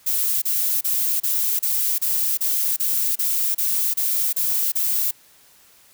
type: noise bursts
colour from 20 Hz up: violet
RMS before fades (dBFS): -21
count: 13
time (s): 0.06-5.112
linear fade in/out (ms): 10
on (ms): 360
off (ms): 31
effects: white hiss -53 dBFS RMS until 5.93 s